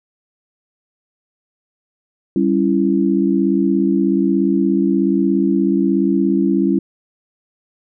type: chord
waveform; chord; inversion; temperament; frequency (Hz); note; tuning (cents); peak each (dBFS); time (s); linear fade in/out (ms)
sine; C# diminished; second; equal with one note detuned; 196 / 277.2 / 334; G3 / C#4 / E4; 0 / 0 / +23; -17; 2.36-6.79; 2
effects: none